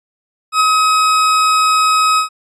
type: tone with ADSR envelope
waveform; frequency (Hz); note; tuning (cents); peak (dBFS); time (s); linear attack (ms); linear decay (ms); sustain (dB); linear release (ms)
40% pulse; 1271; D#6; +36; -7; 0.52-2.29; 82; 16; -2; 110
effects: resampled to 24000 Hz